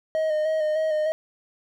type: tone with vibrato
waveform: triangle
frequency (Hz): 622.3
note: D#5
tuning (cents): 0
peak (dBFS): -19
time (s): 0.15-1.12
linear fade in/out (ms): 0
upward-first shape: square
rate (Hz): 3.3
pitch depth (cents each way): 25
effects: none